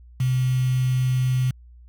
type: tone with quantisation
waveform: sine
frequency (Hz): 128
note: C3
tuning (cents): -38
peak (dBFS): -18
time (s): 0.2-1.51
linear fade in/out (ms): 5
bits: 6
effects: added 60 Hz sine -44 dBFS peak until 1.88 s